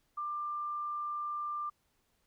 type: tone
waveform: sine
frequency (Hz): 1189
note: D6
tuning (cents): +21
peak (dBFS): -34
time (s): 0.17-1.7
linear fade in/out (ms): 10
effects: pink hiss -75 dBFS RMS until 2.26 s